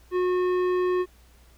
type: tone with tanh clipping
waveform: sine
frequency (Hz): 363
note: F#4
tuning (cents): -33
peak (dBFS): -23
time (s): 0.11-1.06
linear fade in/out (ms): 50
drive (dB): 13
effects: added 60 Hz sine -53 dBFS peak until 1.57 s + pink hiss -59 dBFS RMS until 1.57 s